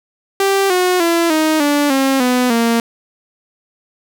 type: tone with pitch steps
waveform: sawtooth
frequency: 391.9 / 363.5 / 337.3 / 312.9 / 290.2 / 269.2 / 249.8 / 231.7 Hz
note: G4 / F#4 / E4 / D#4 / D4 / C4 / B3 / A#3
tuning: 0 / -31 / +40 / +10 / -21 / +49 / +20 / -10 cents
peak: -8 dBFS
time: 0.4-2.8 s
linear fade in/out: 2 ms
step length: 300 ms
effects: none